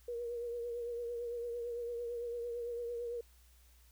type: tone with vibrato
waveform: sine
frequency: 475 Hz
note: A#4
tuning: 33 cents sharp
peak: -37 dBFS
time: 0.08-3.21 s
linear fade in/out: 5 ms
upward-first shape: triangle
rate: 8.9 Hz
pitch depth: 44 cents each way
effects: added 60 Hz sine -61 dBFS peak until 3.91 s + white hiss -68 dBFS RMS until 3.91 s